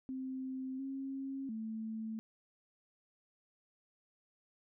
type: tone with pitch steps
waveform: sine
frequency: 261.4 / 270.1 / 221 Hz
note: C4 / C#4 / A3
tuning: -1 / -45 / +8 cents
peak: -38 dBFS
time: 0.09-2.19 s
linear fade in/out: 0 ms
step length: 700 ms
effects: none